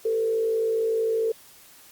sine tone with frequency modulation, 448.8 Hz, A4, 34 cents sharp, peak -21 dBFS, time 0.05-1.32 s, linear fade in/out 5 ms, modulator 52.9 Hz, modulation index 0.5, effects white hiss -51 dBFS RMS until 1.91 s + Opus 48 kbps

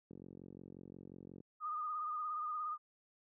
click train, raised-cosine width 3 ms, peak -37 dBFS, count 60, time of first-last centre 0.11-1.404 s, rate 45.6 Hz
sine tone with vibrato, 1228 Hz, D#6, 23 cents flat, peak -37 dBFS, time 1.6-2.78 s, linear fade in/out 50 ms, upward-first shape sine, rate 17 Hz, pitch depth 44 cents each way
effects high-pass 150 Hz 12 dB/octave

